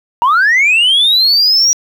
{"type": "linear sweep", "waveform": "sine", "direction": "up", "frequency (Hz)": [912, 5790], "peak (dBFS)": -5, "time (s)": [0.22, 1.73], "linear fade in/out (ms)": 0, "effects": ["tanh soft clip ceiling -5 dBFS", "7-bit"]}